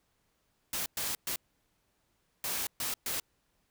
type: noise bursts at uneven times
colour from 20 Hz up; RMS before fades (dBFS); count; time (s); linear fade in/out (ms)
white; -34; 6; 0.73-0.86 / 0.97-1.15 / 1.27-1.36 / 2.44-2.67 / 2.8-2.94 / 3.06-3.2; 2
effects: pink hiss -75 dBFS RMS until 3.7 s